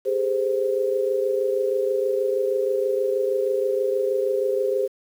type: tone cluster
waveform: sine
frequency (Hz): 402.3 / 428.6 / 519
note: G4 / A4 / C5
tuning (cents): +45 / -45 / -14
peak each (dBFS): -23 / -29 / -23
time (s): 0.05-4.88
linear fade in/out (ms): 20
effects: 8-bit